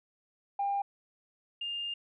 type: tone pair in turn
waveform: sine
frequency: 800 / 2812 Hz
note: G5 / F7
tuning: +35 / +11 cents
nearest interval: octave + minor seventh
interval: 2176 cents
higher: second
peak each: -27 / -33 dBFS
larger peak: first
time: 0.59-0.82 / 1.61-1.94 s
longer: second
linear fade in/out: 5 ms
effects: tanh soft clip ceiling -24 dBFS